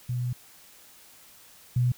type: tone pair in turn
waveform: sine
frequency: 123.47 / 123.47 Hz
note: B2 / B2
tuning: 0 / 0 cents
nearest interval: unison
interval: 0 cents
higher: neither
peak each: -26 / -20 dBFS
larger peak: second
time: 0.09-0.33 / 1.76-1.92 s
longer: first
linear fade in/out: 5 ms
effects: white hiss -53 dBFS RMS until 1.97 s